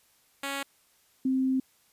5% pulse / sine tone pair in turn, 277.2 / 262 Hz, C#4 / C4, 0 / +2 cents, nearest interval minor second, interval 98 cents, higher first, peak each -20 / -23 dBFS, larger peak first, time 0.43-0.63 / 1.25-1.6 s, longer second, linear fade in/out 5 ms, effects white hiss -65 dBFS RMS until 1.92 s + resampled to 32000 Hz

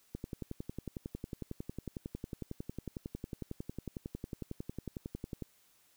click train, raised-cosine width 3 ms, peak -26 dBFS, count 59, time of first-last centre 0.15-5.423 s, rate 11 Hz, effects white hiss -68 dBFS RMS until 5.96 s

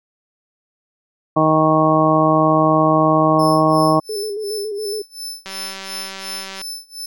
harmonic tone, 156.9 Hz, D#3, 15 cents sharp, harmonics 1 / 2 / 3 / 4 / 5 / 6 / 7, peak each -20 / -17 / -24 / -17 / -21 / -25 / -17 dBFS, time 1.36-4 s, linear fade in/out 10 ms
sawtooth tone with tremolo, 5274 Hz, E8, in tune, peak -23 dBFS, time 3.39-7.06 s, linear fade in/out 5 ms, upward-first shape sine, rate 2.8 Hz, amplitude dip 95%
sine tone with vibrato, 417.3 Hz, G#4, 8 cents sharp, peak -22 dBFS, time 4.09-5.02 s, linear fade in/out 5 ms, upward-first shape square, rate 7.2 Hz, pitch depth 56 cents each way
click train, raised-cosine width 0.2 ms, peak -14 dBFS, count 224, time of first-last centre 5.46-6.615 s, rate 193 Hz
effects none

